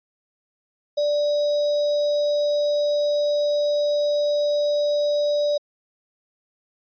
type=tone with sample-and-hold; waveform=sine; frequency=587 Hz; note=D5; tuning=1 cent flat; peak=-18 dBFS; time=0.97-5.58 s; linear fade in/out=10 ms; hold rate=4410 Hz; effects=resampled to 11025 Hz